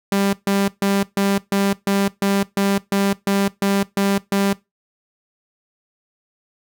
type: tone bursts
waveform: sawtooth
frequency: 198.1 Hz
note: G3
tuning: 18 cents sharp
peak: -12 dBFS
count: 13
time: 0.12-4.53 s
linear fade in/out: 2 ms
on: 210 ms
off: 140 ms
effects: noise-tail reverb RT60 0.2 s tail -20 dB re dry